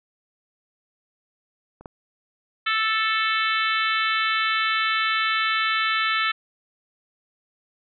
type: clicks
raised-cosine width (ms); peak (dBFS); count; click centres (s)
1; -30 / -21; 2; 1.81 / 1.858
type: harmonic tone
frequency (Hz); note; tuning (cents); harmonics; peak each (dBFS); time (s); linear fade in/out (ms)
440; A4; 0; 3 / 4 / 5 / 6 / 7 / 8 / 9; -24 / -26 / -28 / -30 / -31 / -32 / -33; 2.66-6.32; 10
effects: none